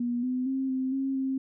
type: tone with pitch steps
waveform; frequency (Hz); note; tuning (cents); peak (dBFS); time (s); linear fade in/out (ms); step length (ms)
sine; 241 / 253.5 / 266 / 260.7 / 269.2 / 265.8; B3 / B3 / C4 / C4 / C4 / C4; -42 / +45 / +29 / -6 / +49 / +27; -26; 0-1.38; 5; 230
effects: none